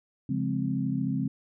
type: chord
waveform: sine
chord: Db major seventh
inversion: none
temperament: equal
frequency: 138.59 / 174.61 / 207.7 / 261.6 Hz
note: Db3 / F3 / Ab3 / C4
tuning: 0 / 0 / 0 / 0 cents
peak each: -31 / -33 / -32 / -30 dBFS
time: 0.29-1.28 s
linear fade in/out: 5 ms
effects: none